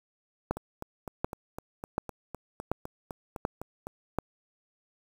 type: two click trains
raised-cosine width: 1 ms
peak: -13 / -23 dBFS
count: 6 / 14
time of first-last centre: 0.51-4.186 / 0.57-3.869 s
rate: 1.36 / 3.94 Hz
effects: 7-bit